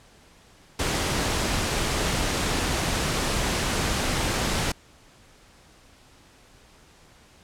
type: noise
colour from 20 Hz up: pink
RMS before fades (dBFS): -25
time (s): 0.79-4.72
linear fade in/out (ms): 5
effects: pink hiss -54 dBFS RMS until 7.43 s + low-pass 9000 Hz 12 dB/octave